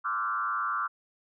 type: tone with frequency modulation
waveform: sine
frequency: 1267 Hz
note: D#6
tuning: 31 cents sharp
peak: -27 dBFS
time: 0.04-0.88 s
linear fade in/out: 20 ms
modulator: 109 Hz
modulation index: 1.7
effects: none